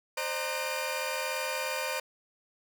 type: tone cluster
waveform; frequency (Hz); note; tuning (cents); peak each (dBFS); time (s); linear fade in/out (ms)
sawtooth; 524 / 605 / 929 / 1499 / 2403; C5 / D#5 / A#5 / F#6 / D7; +2 / -49 / -6 / +22 / +39; -32 / -34 / -34 / -38 / -33; 0.17-2; 5
effects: none

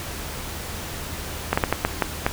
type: slowing click train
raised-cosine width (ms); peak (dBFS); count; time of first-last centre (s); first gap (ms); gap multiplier
0.5; -3; 7; 1.53-2.265; 45; 1.4
effects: added 77 Hz sine -37 dBFS peak until 2.32 s + pink hiss -33 dBFS RMS until 2.32 s

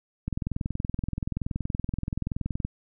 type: click train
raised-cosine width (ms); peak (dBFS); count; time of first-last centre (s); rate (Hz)
5; -16; 51; 0.28-2.65; 21.1
effects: none

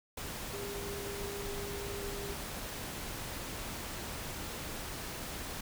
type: tone in noise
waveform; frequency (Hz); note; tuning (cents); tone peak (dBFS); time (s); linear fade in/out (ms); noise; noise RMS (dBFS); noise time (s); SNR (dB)
sine; 402.4; G4; +45; -41; 0.53-2.34; 5; pink; -41; 0.17-5.61; -3
effects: none

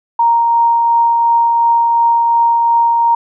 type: tone with tremolo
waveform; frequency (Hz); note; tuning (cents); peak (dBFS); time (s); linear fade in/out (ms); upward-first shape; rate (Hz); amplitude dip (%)
sine; 932.3; A#5; 0; -7; 0.19-3.15; 5; triangle; 2.8; 25
effects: none

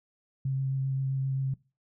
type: tone with vibrato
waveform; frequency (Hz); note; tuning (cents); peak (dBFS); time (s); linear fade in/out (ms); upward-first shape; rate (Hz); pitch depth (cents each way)
sine; 134.2; C3; +44; -26; 0.45-1.54; 5; triangle; 7.6; 14
effects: noise-tail reverb RT60 0.3 s tail -21 dB re dry

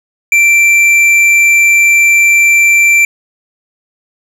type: tone with tanh clipping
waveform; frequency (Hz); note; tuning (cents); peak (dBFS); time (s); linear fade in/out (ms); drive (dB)
sine; 2349; D7; 0; -6; 0.32-3.05; 2; 9
effects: none

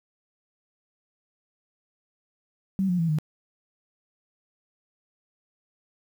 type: tone with pitch steps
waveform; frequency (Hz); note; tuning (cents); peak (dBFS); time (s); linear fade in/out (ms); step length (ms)
sine; 192.2 / 178.3 / 165.4 / 153.43; G3 / F3 / E3 / D#3; -34 / +36 / +6 / -24; -21; 2.79-3.186; 0; 99
effects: 9-bit

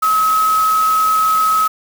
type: tone in noise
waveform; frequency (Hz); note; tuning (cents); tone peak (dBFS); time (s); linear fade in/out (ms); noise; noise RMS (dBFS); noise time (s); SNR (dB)
sine; 1282; E6; -49; -11; 0.02-1.68; 10; white; -27; 0.02-1.68; +13
effects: none

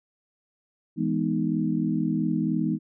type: chord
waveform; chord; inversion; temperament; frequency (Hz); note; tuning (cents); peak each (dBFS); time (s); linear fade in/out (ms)
sine; E major seventh; none; equal; 164.81 / 207.7 / 246.9 / 311.1; E3 / G#3 / B3 / D#4; 0 / 0 / 0 / 0; -28; 0.96-2.79; 50
effects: none

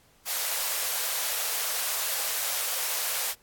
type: high-pass noise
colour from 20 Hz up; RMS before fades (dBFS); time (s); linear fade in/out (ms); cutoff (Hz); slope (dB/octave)
white; -29; 0.25-3.35; 50; 470; 48
effects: pink hiss -61 dBFS RMS until 3.42 s + AAC 64 kbps

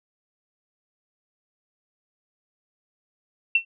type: tone with exponential decay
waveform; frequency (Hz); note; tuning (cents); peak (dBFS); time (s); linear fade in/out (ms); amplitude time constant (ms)
sine; 2707; E7; +45; -12; 3.55-3.65; 5; 21
effects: none

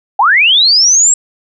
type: linear sweep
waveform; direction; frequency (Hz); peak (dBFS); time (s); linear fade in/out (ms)
sine; up; 740 to 7710; -5; 0.19-1.14; 5
effects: none

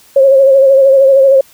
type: tone with vibrato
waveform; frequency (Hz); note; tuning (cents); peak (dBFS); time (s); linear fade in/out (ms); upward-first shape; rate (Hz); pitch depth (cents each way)
sine; 541; C#5; -42; -3; 0.16-1.41; 5; sine; 13; 43
effects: white hiss -44 dBFS RMS until 1.53 s

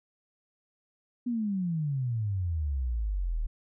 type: exponential sweep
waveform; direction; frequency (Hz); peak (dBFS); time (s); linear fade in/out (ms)
sine; down; 249.2 to 36.71; -27; 1.26-3.47; 10
effects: none

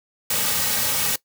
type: noise with comb filter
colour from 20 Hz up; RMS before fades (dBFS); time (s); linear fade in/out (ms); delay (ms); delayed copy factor
white; -22; 0.3-1.16; 5; 2.9; -0.75
effects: noise-tail reverb RT60 0.1 s tail -20 dB re dry

